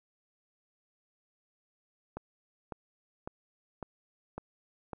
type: click train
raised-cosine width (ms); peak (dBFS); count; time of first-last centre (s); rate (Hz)
1; -24; 6; 2.17-4.932; 1.81
effects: none